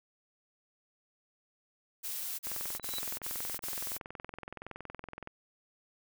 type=noise bursts; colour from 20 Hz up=blue; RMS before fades=-38 dBFS; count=5; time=2.03-3.982 s; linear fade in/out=20 ms; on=360 ms; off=38 ms
type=click train; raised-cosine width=0.5 ms; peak=-27 dBFS; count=61; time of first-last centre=2.47-5.274 s; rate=21.4 Hz
type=tone with exponential growth; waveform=sine; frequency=3946 Hz; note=B7; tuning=2 cents flat; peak=-35 dBFS; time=2.69-2.99 s; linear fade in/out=1 ms; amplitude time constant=65 ms
effects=none